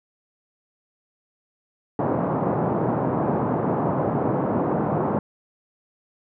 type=band-pass noise; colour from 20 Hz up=pink; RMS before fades=-23 dBFS; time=1.99-5.19 s; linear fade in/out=2 ms; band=130 to 1000 Hz; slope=24 dB/octave; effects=none